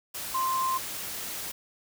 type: tone in noise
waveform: sine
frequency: 1046.5 Hz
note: C6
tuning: in tune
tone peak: -25 dBFS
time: 0.34-0.78 s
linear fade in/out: 10 ms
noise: white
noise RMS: -36 dBFS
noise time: 0.14-1.52 s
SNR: +8 dB
effects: none